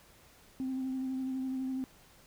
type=tone with vibrato; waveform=sine; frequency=261.6 Hz; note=C4; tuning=in tune; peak=-31 dBFS; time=0.6-1.84 s; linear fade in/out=0 ms; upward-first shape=sine; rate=12 Hz; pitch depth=20 cents each way; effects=tanh soft clip ceiling -29 dBFS + pink hiss -60 dBFS RMS until 2.26 s